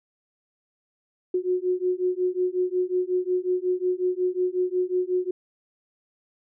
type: beating tone pair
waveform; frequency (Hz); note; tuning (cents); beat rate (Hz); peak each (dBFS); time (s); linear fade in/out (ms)
sine; 361.7 / 367.2; F#4 / F#4; -39 / -13; 5.5; -25; 1.34-5.31; 5
effects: none